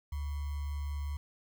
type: tone with sample-and-hold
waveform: sine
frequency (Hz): 72.3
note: D2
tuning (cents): -27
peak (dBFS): -33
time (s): 0.12-1.17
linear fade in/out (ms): 5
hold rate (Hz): 1050
effects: none